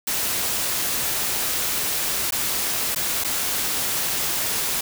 white noise with dropouts, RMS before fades -24 dBFS, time 0.07-4.81 s, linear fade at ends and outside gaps 5 ms, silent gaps 2.308-2.322 / 2.948-2.959 / 3.239-3.245 s, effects none

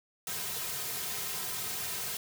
white noise with comb filter, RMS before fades -36 dBFS, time 0.27-2.17 s, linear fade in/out 2 ms, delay 3.5 ms, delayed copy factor -1, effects none

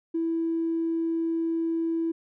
triangle tone with tanh clipping, 329.6 Hz, E4, in tune, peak -24 dBFS, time 0.14-2.12 s, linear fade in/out 10 ms, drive 4 dB, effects none

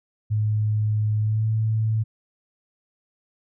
sine tone with pitch glide, 106.9 to 110.1 Hz, A2 to A2, -49 to +2 cents, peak -19 dBFS, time 0.3-2.04 s, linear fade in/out 20 ms, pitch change +51 cents, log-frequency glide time 1.2-1.46 s, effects none

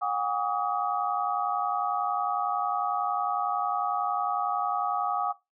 sine tone cluster, 725 / 805 / 1144 / 1255 Hz, F#5 / G5 / D6 / D#6, -35 / +46 / -46 / +15 cents, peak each -31 dBFS, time 0.01-5.33 s, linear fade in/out 20 ms, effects noise-tail reverb RT60 0.2 s tail -19 dB re dry

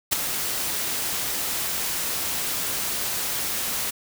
white noise with ADSR envelope, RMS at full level -18 dBFS, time 0.11-3.91 s, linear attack 19 ms, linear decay 10 ms, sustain -9 dB, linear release 12 ms, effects none

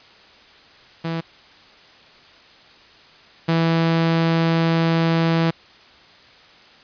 sawtooth tone pair in turn, 164.81 / 164.81 Hz, E3 / E3, 0 / 0 cents, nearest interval unison, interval 0 cents, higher neither, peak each -19 / -12 dBFS, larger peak second, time 1.04-1.21 / 3.48-5.51 s, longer second, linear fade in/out 10 ms, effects white hiss -48 dBFS RMS until 6.83 s + resampled to 11025 Hz

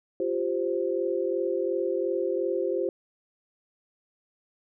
sine chord, F suspended second, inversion none, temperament equal, 349.2 / 392 / 523.3 Hz, F4 / G4 / C5, 0 / 0 / 0 cents, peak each -29 dBFS, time 0.2-2.89 s, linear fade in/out 2 ms, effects none

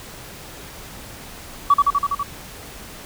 sine tone with echo, 1140 Hz, C#6, 48 cents sharp, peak -8 dBFS, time 1.7-1.74 s, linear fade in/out 5 ms, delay 82 ms, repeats 6, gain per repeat -2 dB, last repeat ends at 2.232 s, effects tanh soft clip ceiling -5 dBFS + pink hiss -38 dBFS RMS until 3.05 s

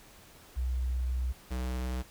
sine / square tone pair in turn, 63 / 63 Hz, B1 / B1, +35 / +35 cents, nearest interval unison, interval 0 cents, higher neither, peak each -28 / -32 dBFS, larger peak first, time 0.56-1.33 / 1.5-2.03 s, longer first, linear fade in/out 20 ms, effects pink hiss -55 dBFS RMS until 2.1 s

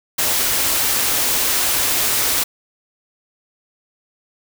white band-stop noise, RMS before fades -18 dBFS, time 0.18-2.44 s, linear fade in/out 10 ms, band 150 to 220 Hz, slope 96 dB/octave, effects none

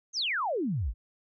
sine exponential sweep, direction down, 6645 to 44.77 Hz, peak -27 dBFS, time 0.13-0.94 s, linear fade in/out 50 ms, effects none

